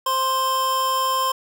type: tone pair together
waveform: square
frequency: 524 / 1048 Hz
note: C5 / C6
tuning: +2 / +2 cents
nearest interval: octave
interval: 1200 cents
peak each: -30 / -20 dBFS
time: 0.06-1.32 s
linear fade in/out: 5 ms
effects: none